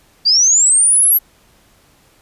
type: linear sweep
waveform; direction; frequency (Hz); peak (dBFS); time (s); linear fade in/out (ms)
sine; up; 4586 to 11840; -8; 0.25-1.19; 20
effects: pink hiss -52 dBFS RMS until 2.21 s + resampled to 32000 Hz